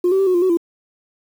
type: tone with pitch steps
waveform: sine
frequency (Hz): 355.5 / 383.5 / 388.8 / 366.9 / 348.3 / 373.5 / 339.3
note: F4 / G4 / G4 / F#4 / F4 / F#4 / F4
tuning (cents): +31 / -38 / -14 / -15 / -5 / +16 / -50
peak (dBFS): -11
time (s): 0.04-0.572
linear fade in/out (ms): 5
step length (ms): 76
effects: tanh soft clip ceiling -10 dBFS + 7-bit